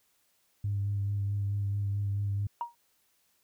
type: tone with vibrato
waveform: sine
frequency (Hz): 100.7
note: G2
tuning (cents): +47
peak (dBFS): -27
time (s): 0.64-2.47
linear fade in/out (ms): 5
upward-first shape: sine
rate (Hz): 4.6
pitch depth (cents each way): 20
type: tone with exponential decay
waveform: sine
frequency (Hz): 945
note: A#5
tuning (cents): +23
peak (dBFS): -26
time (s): 2.61-2.75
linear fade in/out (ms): 1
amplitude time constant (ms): 29
effects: tanh soft clip ceiling -23 dBFS + white hiss -71 dBFS RMS until 3.43 s